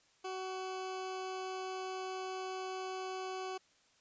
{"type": "tone", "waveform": "20% pulse", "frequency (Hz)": 375.4, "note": "F#4", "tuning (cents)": 25, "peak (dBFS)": -34, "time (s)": [0.24, 3.58], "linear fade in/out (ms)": 10, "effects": ["white hiss -69 dBFS RMS until 4 s", "resampled to 16000 Hz"]}